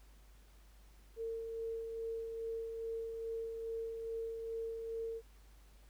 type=tone with tremolo; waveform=sine; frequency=454.1 Hz; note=A#4; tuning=45 cents flat; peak=-37 dBFS; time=1.16-5.22 s; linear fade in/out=50 ms; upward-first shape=sine; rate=2.4 Hz; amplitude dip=35%; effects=added 50 Hz sine -58 dBFS peak until 5.89 s + pink hiss -68 dBFS RMS until 5.89 s